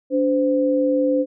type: tone pair together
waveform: sine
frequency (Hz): 288.7 / 515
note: D4 / C5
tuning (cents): -30 / -28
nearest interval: minor seventh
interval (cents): 1002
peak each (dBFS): -19 / -18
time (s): 0.1-1.26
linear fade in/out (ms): 50
effects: none